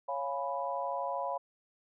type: chord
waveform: sine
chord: C# dominant seventh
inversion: none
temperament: equal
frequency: 554.4 / 698.5 / 830.6 / 987.8 Hz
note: C#5 / E#5 / G#5 / B5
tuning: 0 / 0 / 0 / 0 cents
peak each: -37 / -38 / -40 / -36 dBFS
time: 0.08-1.38 s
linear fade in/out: 10 ms
effects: none